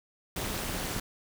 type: noise with amplitude modulation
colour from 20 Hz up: pink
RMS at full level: -30 dBFS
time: 0.36-1 s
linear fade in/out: 5 ms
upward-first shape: sine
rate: 222 Hz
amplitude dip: 90%
effects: none